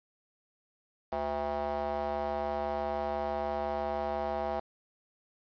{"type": "tone with band-pass filter", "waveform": "square", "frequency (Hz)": 73, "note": "D2", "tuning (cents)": -10, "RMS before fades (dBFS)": -33, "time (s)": [1.12, 4.6], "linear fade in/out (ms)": 5, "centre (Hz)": 730, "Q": 3.6, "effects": ["resampled to 11025 Hz", "9-bit"]}